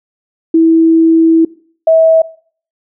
sine tone pair in turn, 326.3 / 647.3 Hz, E4 / E5, -18 / -32 cents, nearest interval octave, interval 1186 cents, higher second, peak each -4 dBFS, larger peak neither, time 0.54-1.45 / 1.87-2.22 s, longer first, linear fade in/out 5 ms, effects noise-tail reverb RT60 0.5 s tail -21 dB re dry

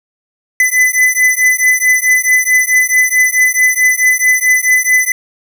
square beating tone pair, 2007 / 2011.6 Hz, B6 / B6, +27 / +31 cents, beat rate 4.6 Hz, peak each -12 dBFS, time 0.6-5.12 s, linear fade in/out 2 ms, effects none

